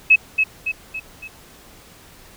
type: tone with echo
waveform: sine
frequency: 2579 Hz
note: E7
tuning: 39 cents flat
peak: -7 dBFS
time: 0.1-0.16 s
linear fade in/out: 10 ms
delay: 280 ms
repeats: 4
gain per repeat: -6 dB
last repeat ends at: 1.28 s
effects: pink hiss -46 dBFS RMS until 2.36 s